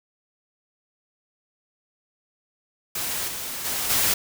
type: noise with level steps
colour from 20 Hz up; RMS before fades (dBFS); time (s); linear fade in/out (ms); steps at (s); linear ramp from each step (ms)
white; -28 / -32 / -27 / -21; 2.95-4.14; 5; 3.27 / 3.64 / 3.89; 20
effects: none